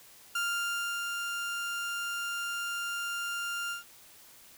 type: tone with ADSR envelope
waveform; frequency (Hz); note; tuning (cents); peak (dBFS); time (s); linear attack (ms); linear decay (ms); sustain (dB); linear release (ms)
30% pulse; 1396.9; F6; 0; -26; 0.35-3.84; 5; 670; -4; 130
effects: white hiss -55 dBFS RMS until 4.57 s